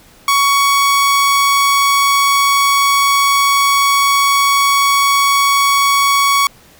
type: tone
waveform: sawtooth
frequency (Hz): 1119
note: C#6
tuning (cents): +16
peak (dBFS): -6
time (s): 0.28-6.47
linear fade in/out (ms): 2
effects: pink hiss -45 dBFS RMS until 6.79 s